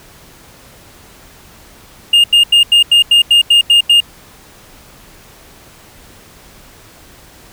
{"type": "tone bursts", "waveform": "triangle", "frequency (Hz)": 2829, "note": "F7", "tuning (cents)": 22, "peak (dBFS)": -3, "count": 10, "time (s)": [2.13, 4.004], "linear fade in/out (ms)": 5, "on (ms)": 110, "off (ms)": 86, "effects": ["pink hiss -41 dBFS RMS until 7.52 s"]}